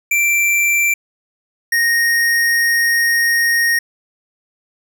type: tone pair in turn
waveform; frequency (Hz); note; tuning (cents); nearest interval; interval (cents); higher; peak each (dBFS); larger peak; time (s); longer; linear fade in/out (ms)
square; 2349 / 1861.5; D7 / A#6; 0 / -3; major third; 403; first; -13; neither; 0.11-0.94 / 1.72-3.79; second; 5
effects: none